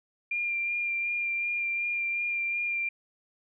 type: tone with vibrato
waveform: sine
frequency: 2392 Hz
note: D7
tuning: 31 cents sharp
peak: -27 dBFS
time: 0.31-2.89 s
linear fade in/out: 5 ms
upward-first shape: sine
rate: 2.7 Hz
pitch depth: 16 cents each way
effects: none